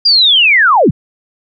sine linear sweep, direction down, 4876 to 87.1 Hz, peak -5 dBFS, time 0.05-0.91 s, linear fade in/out 10 ms, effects none

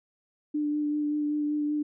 sine tone with vibrato, 297.1 Hz, D4, 20 cents sharp, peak -25 dBFS, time 0.54-1.83 s, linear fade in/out 10 ms, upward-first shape sine, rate 5.2 Hz, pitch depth 14 cents each way, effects none

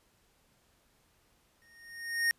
square tone with exponential growth, 1852 Hz, A#6, 12 cents flat, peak -24 dBFS, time 1.62-2.31 s, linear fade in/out 0 ms, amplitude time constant 150 ms, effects pink hiss -69 dBFS RMS until 2.38 s + resampled to 32000 Hz

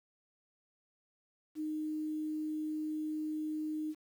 sine tone with quantisation, 308.4 Hz, D#4, 15 cents flat, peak -34 dBFS, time 1.55-3.95 s, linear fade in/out 50 ms, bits 10, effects none

